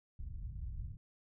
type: low-pass noise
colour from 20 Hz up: white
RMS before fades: -43 dBFS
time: 0.19-0.97 s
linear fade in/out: 5 ms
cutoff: 100 Hz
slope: 24 dB/octave
effects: none